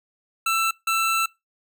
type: tone bursts at uneven times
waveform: 25% pulse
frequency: 1333 Hz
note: E6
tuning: 19 cents sharp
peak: -16 dBFS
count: 2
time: 0.46-0.71 / 0.87-1.26 s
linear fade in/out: 5 ms
effects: noise-tail reverb RT60 0.2 s tail -22 dB re dry